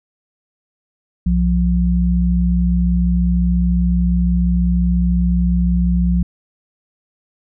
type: tone pair together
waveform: sine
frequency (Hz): 62.5 / 176.78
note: B1 / F3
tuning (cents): +21 / +21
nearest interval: octave + tritone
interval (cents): 1800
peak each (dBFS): -15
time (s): 1.26-6.23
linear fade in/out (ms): 5
effects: none